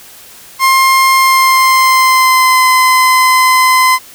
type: tone with pitch glide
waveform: 30% pulse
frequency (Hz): 1060 to 1026.9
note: C6 to C6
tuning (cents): +22 to -33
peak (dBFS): -3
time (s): 0.59-3.99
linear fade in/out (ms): 50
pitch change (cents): -55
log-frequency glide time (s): 1.16-2.66
effects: white hiss -36 dBFS RMS until 4.14 s